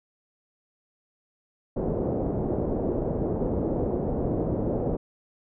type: low-pass noise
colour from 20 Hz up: white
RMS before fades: -27 dBFS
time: 1.76-4.97 s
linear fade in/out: 10 ms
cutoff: 530 Hz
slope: 24 dB/octave
effects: none